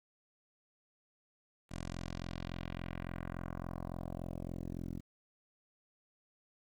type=tone with low-pass filter sweep; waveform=10% pulse; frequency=43.55 Hz; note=F1; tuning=4 cents flat; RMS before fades=-42 dBFS; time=1.69-5.02 s; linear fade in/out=50 ms; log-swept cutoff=8600 to 290 Hz; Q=1.5; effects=10-bit